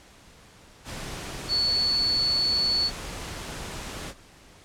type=tone in noise; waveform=sine; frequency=4435 Hz; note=C#8; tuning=in tune; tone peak=-21 dBFS; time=1.48-2.91 s; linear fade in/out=50 ms; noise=pink; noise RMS=-36 dBFS; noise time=0.84-4.14 s; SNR=+12 dB; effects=pink hiss -52 dBFS RMS until 4.64 s + low-pass 9000 Hz 12 dB/octave